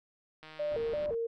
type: click train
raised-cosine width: 0.3 ms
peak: -33 dBFS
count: 99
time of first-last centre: 0.43-1.058 s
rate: 156 Hz
type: tone with vibrato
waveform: sine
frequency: 523.3 Hz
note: C5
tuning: in tune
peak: -30 dBFS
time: 0.59-1.27 s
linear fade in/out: 10 ms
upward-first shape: square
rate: 2.9 Hz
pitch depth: 220 cents each way
type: low-pass noise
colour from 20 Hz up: pink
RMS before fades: -48 dBFS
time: 0.71-1.15 s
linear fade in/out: 5 ms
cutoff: 1000 Hz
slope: 12 dB/octave
effects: none